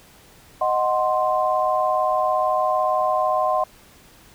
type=chord; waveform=sine; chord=C diminished; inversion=first; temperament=equal; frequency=622.3 / 740 / 1046.5 Hz; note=Eb5 / Gb5 / C6; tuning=0 / 0 / 0 cents; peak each=-22 dBFS; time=0.61-3.64 s; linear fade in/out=5 ms; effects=pink hiss -50 dBFS RMS until 4.34 s